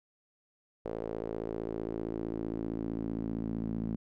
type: tone with band-pass filter sweep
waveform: sawtooth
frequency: 55.4 Hz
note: A1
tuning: 13 cents sharp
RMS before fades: -36 dBFS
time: 0.85-3.96 s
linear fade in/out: 5 ms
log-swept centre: 480 to 220 Hz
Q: 2.8
effects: none